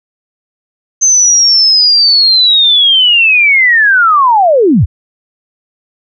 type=linear sweep; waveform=sine; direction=down; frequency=6272 to 55.5 Hz; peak=-4 dBFS; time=1.01-4.86 s; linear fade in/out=20 ms; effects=none